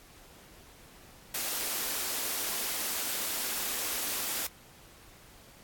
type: high-pass noise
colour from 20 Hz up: white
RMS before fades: -33 dBFS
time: 1.34-4.47 s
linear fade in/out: 5 ms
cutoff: 200 Hz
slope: 48 dB/octave
effects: pink hiss -55 dBFS RMS until 5.63 s + AAC 64 kbps